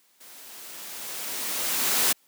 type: noise with level ramp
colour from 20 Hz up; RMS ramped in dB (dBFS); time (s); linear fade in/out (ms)
white; -48 to -21; 0.2-2.13; 10
effects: white hiss -63 dBFS RMS until 2.27 s + high-pass 200 Hz 12 dB/octave